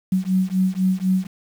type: beating tone pair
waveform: sine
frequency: 185 / 189 Hz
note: F#3 / F#3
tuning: 0 / +37 cents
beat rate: 4 Hz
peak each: -20 dBFS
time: 0.12-1.27 s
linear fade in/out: 5 ms
effects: 7-bit